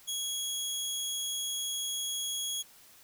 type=tone; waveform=20% pulse; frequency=3322 Hz; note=G#7; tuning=in tune; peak=-27 dBFS; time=0.07-2.63 s; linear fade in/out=20 ms; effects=white hiss -57 dBFS RMS until 3.03 s